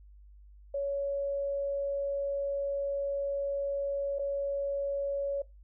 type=tone with dropouts; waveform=sine; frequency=560 Hz; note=C#5; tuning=18 cents sharp; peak=-29 dBFS; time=0.74-5.42 s; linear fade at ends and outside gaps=5 ms; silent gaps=4.186-4.193 s; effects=noise-tail reverb RT60 0.2 s tail -19 dB re dry + added 50 Hz sine -51 dBFS peak until 5.63 s